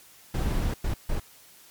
brown noise bursts at uneven times, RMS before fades -26 dBFS, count 3, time 0.34-0.74 / 0.84-0.94 / 1.09-1.2 s, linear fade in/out 5 ms, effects white hiss -53 dBFS RMS until 1.7 s + MP3 96 kbps

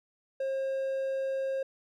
triangle tone, 536 Hz, C5, 42 cents sharp, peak -27 dBFS, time 0.4-1.63 s, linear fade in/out 5 ms, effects none

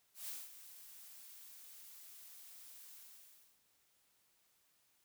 blue noise with ADSR envelope, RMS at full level -44 dBFS, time 0.14-3.6 s, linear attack 140 ms, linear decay 210 ms, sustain -12 dB, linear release 630 ms, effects white hiss -75 dBFS RMS until 5.04 s

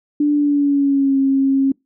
sine tone with pitch glide, 293.7 to 270.9 Hz, D4 to C#4, 0 to -40 cents, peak -12 dBFS, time 0.2-1.72 s, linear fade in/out 5 ms, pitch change -140 cents, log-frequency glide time 0.33-1.18 s, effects noise-tail reverb RT60 0.2 s tail -26 dB re dry

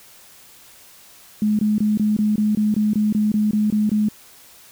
sine tone bursts, 211.8 Hz, G#3, 34 cents sharp, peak -15 dBFS, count 14, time 1.42-4.086 s, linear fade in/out 2 ms, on 170 ms, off 22 ms, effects white hiss -47 dBFS RMS until 4.71 s

